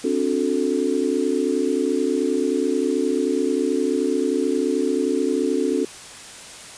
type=chord; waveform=sine; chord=D dominant seventh; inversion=third; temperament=just; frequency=264.3 / 293.7 / 367.1 / 440.5 Hz; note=C4 / D4 / F#4 / A4; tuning=+18 / 0 / -14 / +2 cents; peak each=-24 dBFS; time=0.04-5.85 s; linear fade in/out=5 ms; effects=white hiss -39 dBFS RMS until 6.77 s + resampled to 22050 Hz